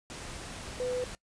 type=tone in noise; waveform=sine; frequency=500 Hz; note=B4; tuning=21 cents sharp; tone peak=-29 dBFS; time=0.8-1.04 s; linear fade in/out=0 ms; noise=pink; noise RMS=-42 dBFS; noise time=0.1-1.15 s; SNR=+10 dB; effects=noise-tail reverb RT60 0.1 s tail -22 dB re dry + resampled to 22050 Hz